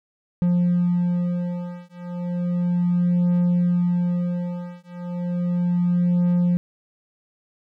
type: beating tone pair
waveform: triangle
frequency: 176 / 176.34 Hz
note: F3 / F3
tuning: +14 / +17 cents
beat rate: 0.34 Hz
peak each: -20 dBFS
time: 0.42-6.57 s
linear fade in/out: 0 ms
effects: none